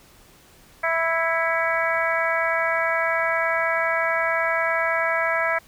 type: harmonic tone with a mistuned harmonic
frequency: 329.6 Hz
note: E4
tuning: in tune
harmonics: 2 / 3 / 4 / 5 / 6 / 7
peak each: -25 / -29 / -27 / -26 / -27 / -29 dBFS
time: 0.83-5.59 s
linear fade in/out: 10 ms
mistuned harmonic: 7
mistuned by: -37 cents
effects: pink hiss -52 dBFS RMS until 5.67 s